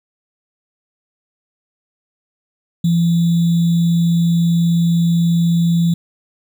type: tone with sample-and-hold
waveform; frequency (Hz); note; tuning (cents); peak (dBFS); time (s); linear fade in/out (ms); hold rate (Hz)
sine; 169.3; E3; +46; -11; 2.84-5.94; 5; 3675
effects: none